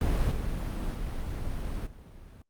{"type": "noise with level steps", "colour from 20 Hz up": "brown", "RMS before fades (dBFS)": [-26, -31, -33, -47], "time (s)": [0.01, 2.42], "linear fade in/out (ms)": 2, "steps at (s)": [0.31, 0.94, 1.86], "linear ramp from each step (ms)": 10, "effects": ["Opus 32 kbps"]}